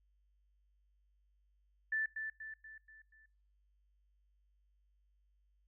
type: tone with echo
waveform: sine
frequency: 1760 Hz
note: A6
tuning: in tune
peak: -32 dBFS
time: 1.92-2.06 s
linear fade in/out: 5 ms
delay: 240 ms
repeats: 5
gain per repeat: -6 dB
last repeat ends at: 3.26 s
effects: noise-tail reverb RT60 0.7 s tail -26 dB re dry + added 50 Hz sine -70 dBFS peak until 5.67 s